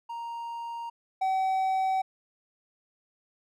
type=tone pair in turn; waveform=triangle; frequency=933 / 761.4 Hz; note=A#5 / F#5; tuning=+1 / +49 cents; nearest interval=major third; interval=352 cents; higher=first; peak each=-32 / -22 dBFS; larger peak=second; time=0.09-0.9 / 1.21-2.02 s; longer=neither; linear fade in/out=10 ms; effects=none